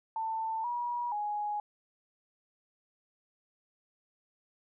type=tone with pitch steps; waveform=sine; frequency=891 / 962 / 833 Hz; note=A5 / B5 / G#5; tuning=+22 / -46 / +5 cents; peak=-31 dBFS; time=0.16-1.6 s; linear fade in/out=2 ms; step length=480 ms; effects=none